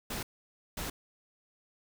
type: noise bursts at uneven times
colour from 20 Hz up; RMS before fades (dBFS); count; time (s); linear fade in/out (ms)
pink; -37; 2; 0.1-0.23 / 0.77-0.9; 5
effects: none